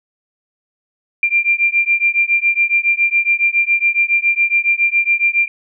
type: beating tone pair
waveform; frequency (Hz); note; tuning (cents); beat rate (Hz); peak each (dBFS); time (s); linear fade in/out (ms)
sine; 2376 / 2383.2; D7 / D7; +20 / +25; 7.2; -15; 1.23-5.48; 2
effects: none